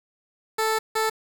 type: tone pair in turn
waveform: 15% pulse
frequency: 440 / 440 Hz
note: A4 / A4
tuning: 0 / 0 cents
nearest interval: unison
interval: 0 cents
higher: neither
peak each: -15 dBFS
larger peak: neither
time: 0.58-0.79 / 0.95-1.1 s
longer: first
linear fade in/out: 10 ms
effects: 7-bit